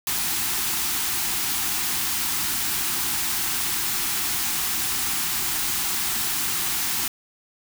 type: band-stop noise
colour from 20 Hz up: white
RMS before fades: -25 dBFS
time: 0.07-7.08 s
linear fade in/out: 2 ms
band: 400 to 710 Hz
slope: 96 dB/octave
effects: none